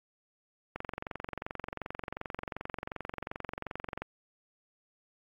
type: click train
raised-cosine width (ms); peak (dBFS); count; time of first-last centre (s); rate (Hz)
0.5; -21; 75; 0.76-4.02; 22.7
effects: AAC 64 kbps

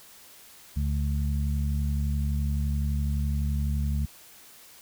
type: harmonic tone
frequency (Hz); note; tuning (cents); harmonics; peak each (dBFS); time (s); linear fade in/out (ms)
71.8; D2; -39; 1 / 2 / 3; -25 / -31 / -35; 0.76-4.06; 10
effects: white hiss -51 dBFS RMS until 4.81 s

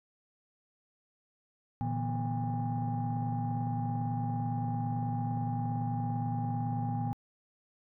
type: tone cluster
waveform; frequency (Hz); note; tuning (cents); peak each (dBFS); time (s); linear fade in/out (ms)
sine; 116 / 147.7 / 165.4 / 243.4 / 809; A#2 / D3 / E3 / B3 / G#5; -8 / +10 / +6 / -25 / -46; -32 / -40 / -38 / -36 / -36; 1.81-7.13; 0
effects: tanh soft clip ceiling -24 dBFS

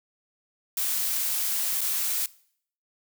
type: noise with dropouts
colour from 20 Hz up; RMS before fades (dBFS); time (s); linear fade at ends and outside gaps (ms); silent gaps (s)
blue; -27; 0.77-2.26; 2; 1.809-1.813
effects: noise-tail reverb RT60 0.6 s tail -21 dB re dry

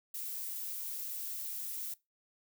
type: noise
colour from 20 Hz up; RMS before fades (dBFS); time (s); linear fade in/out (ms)
violet; -40; 0.14-1.94; 5
effects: noise-tail reverb RT60 0.2 s tail -20 dB re dry

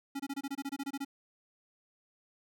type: tone bursts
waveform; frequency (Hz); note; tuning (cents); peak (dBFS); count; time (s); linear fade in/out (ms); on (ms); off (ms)
square; 277.2; C#4; 0; -35; 13; 0.15-1.049; 10; 47; 24
effects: none

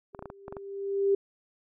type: tone with exponential growth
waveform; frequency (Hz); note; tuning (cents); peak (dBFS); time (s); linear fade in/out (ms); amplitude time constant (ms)
sine; 395.9; G4; +17; -19; 0.13-1.15; 5; 220
type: clicks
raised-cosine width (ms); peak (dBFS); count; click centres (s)
1; -25; 8; 0.148 / 0.192 / 0.225 / 0.257 / 0.301 / 0.481 / 0.525 / 0.568
effects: none

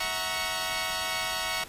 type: chord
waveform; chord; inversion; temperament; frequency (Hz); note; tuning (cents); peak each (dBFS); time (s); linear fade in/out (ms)
10% pulse; F# dominant seventh; third; equal with one note detuned; 648.3 / 740 / 932.3 / 1108.7; E5 / F#5 / A#5 / C#6; -29 / 0 / 0 / 0; -26; 0-1.64; 5
effects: pink hiss -46 dBFS RMS until 1.68 s + resampled to 32000 Hz

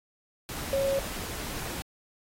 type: tone in noise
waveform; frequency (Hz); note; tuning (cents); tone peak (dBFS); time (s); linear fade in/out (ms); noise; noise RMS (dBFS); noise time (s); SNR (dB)
sine; 547; C#5; -23; -24; 0.73-0.99; 0; pink; -37; 0.49-1.82; +10
effects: AAC 48 kbps

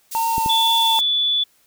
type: high-pass noise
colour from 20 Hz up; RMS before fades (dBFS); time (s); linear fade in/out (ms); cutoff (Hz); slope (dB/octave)
white; -30; 0.11-1.01; 10; 4300; 12
type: tone with vibrato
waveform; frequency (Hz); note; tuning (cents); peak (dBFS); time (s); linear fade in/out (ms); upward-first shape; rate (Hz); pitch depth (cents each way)
triangle; 906; A#5; -50; -16; 0.15-0.99; 0; triangle; 2.1; 20
type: clicks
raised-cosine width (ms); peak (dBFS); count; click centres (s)
3; -15; 2; 0.381 / 0.461
type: tone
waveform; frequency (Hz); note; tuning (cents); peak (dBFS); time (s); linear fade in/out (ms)
sine; 3458; A7; -31; -16; 0.49-1.44; 10
effects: white hiss -59 dBFS RMS until 1.66 s

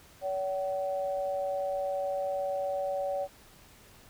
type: tone pair together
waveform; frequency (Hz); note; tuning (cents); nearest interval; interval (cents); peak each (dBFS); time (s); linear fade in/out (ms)
sine; 567.8 / 759; C#5 / F#5; +41 / +44; perfect fourth; 503; -30 / -35; 0.21-3.28; 50
effects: pink hiss -56 dBFS RMS until 4.09 s

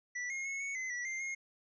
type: tone with pitch steps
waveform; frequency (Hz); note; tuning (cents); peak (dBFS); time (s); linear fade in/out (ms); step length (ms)
square; 1964 / 2146 / 2185 / 2217 / 2047 / 1948 / 2095 / 2144; B6 / C7 / C#7 / C#7 / C7 / B6 / C7 / C7; -10 / +43 / -26 / 0 / -38 / -24 / +2 / +42; -37; 0.15-1.35; 10; 150
effects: resampled to 16000 Hz

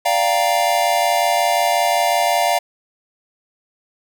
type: chord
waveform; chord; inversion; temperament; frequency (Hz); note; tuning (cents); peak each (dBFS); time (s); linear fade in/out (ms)
square; G minor seventh; second; equal; 587.3 / 698.5 / 784 / 932.3; D5 / F5 / G5 / Bb5; 0 / 0 / 0 / 0; -23 / -18 / -23 / -23; 0.05-2.59; 10
effects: none

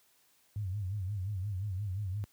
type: tone with vibrato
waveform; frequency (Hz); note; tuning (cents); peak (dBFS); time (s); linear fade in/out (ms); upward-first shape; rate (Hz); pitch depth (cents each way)
sine; 98; G2; 0; -32; 0.56-2.24; 0; sine; 5.7; 140
effects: white hiss -68 dBFS RMS until 2.32 s + high-pass 60 Hz 12 dB/octave

